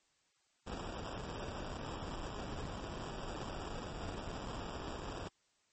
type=noise with sample-and-hold; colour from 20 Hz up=pink; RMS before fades=-43 dBFS; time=0.66-5.29 s; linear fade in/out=20 ms; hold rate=2100 Hz; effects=white hiss -75 dBFS RMS until 5.72 s + MP3 32 kbps